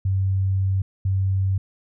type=tone pair in turn; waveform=sine; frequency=95.9 / 95.9 Hz; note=G2 / G2; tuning=-37 / -37 cents; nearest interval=unison; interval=0 cents; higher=neither; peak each=-18 dBFS; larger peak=neither; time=0.05-0.82 / 1.05-1.58 s; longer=first; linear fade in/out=5 ms; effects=none